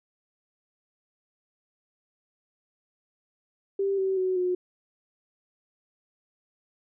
sine tone with pitch steps, 393.5 / 382.7 / 372.3 / 362.1 Hz, G4 / G4 / F#4 / F#4, +7 / -42 / +11 / -37 cents, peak -23 dBFS, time 3.79-4.55 s, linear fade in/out 5 ms, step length 190 ms, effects none

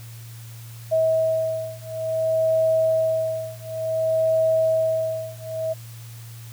sine beating tone pair, 642 / 642.56 Hz, E5 / E5, -46 / -44 cents, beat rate 0.56 Hz, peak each -22 dBFS, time 0.91-5.74 s, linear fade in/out 20 ms, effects added 115 Hz sine -37 dBFS peak until 6.52 s + white hiss -47 dBFS RMS until 6.52 s

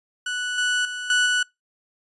30% pulse tone with level steps, 1480 Hz, F#6, in tune, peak -22 / -17 / -26 / -14 / -16 dBFS, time 0.26-1.43 s, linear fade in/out 5 ms, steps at 0.58 / 0.85 / 1.1 / 1.26 s, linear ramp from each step 2 ms, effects noise-tail reverb RT60 0.2 s tail -25 dB re dry + resampled to 24000 Hz

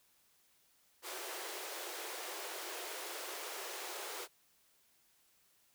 pink high-pass noise, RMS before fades -44 dBFS, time 1.02-4.28 s, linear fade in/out 50 ms, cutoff 340 Hz, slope 96 dB/octave, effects white hiss -71 dBFS RMS until 5.74 s

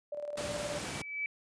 sine tone with tremolo, 587.3 Hz, D5, in tune, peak -34 dBFS, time 0.12-0.79 s, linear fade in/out 5 ms, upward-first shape square, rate 19 Hz, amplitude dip 55%
pink noise, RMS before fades -38 dBFS, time 0.37-1.02 s, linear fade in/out 5 ms
sine tone with exponential growth, 2300 Hz, D7, 37 cents flat, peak -30 dBFS, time 0.52-1.26 s, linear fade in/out 1 ms, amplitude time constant 160 ms
effects high-pass 100 Hz 12 dB/octave + resampled to 22050 Hz

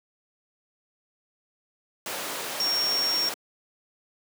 sine tone in noise, 5540 Hz, F8, 15 cents flat, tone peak -23 dBFS, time 2.6-3.29 s, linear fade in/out 2 ms, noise pink, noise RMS -31 dBFS, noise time 2.06-3.34 s, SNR +5 dB, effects high-pass 400 Hz 12 dB/octave

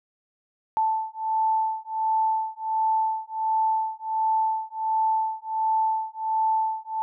sine beating tone pair, 880 / 881.4 Hz, A5 / A5, 0 / +3 cents, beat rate 1.4 Hz, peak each -25 dBFS, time 0.77-7.02 s, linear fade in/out 0 ms, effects none

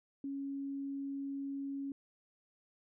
sine tone, 276.7 Hz, C#4, 3 cents flat, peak -37 dBFS, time 0.24-1.92 s, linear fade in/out 2 ms, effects none

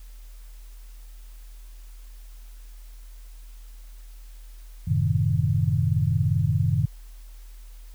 sine chord, F# diminished seventh, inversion none, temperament equal with one note detuned, 92.82 / 110 / 130.81 / 155.56 Hz, F#2 / A2 / C3 / Eb3, +6 / 0 / 0 / 0 cents, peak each -25 dBFS, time 4.87-6.86 s, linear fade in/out 10 ms, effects added 40 Hz sine -40 dBFS peak until 7.94 s + white hiss -57 dBFS RMS until 7.94 s

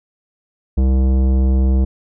sine tone with tanh clipping, 65.41 Hz, C2, in tune, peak -13 dBFS, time 0.77-1.85 s, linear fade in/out 10 ms, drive 15 dB, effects none

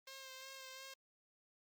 5% pulse tone with vibrato, 530 Hz, C5, 22 cents sharp, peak -39 dBFS, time 0.07-0.94 s, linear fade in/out 5 ms, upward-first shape sine, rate 2.8 Hz, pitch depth 24 cents each way, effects Opus 32 kbps

